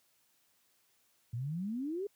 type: exponential sweep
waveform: sine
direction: up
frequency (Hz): 111.7 to 420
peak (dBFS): -34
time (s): 1.33-2.07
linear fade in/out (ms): 5
effects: white hiss -72 dBFS RMS until 2.15 s + high-pass 60 Hz 12 dB/octave